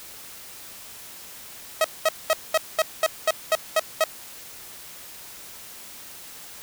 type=tone bursts; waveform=sawtooth; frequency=637 Hz; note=D#5; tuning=41 cents sharp; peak=-13 dBFS; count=10; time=1.81-4.04 s; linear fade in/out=2 ms; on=34 ms; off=210 ms; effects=white hiss -42 dBFS RMS until 6.62 s